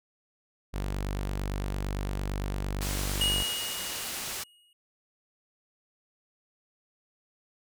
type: tone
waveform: sawtooth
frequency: 48.83 Hz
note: G1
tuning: 6 cents flat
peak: -26 dBFS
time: 0.73-3.44 s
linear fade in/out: 20 ms
type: low-pass noise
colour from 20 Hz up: white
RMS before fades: -36 dBFS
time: 2.81-4.44 s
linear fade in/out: 10 ms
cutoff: 11000 Hz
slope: 12 dB/octave
type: tone with exponential decay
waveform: square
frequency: 2881 Hz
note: F#7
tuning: 47 cents flat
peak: -24 dBFS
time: 3.21-4.73 s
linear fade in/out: 2 ms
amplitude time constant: 330 ms
effects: none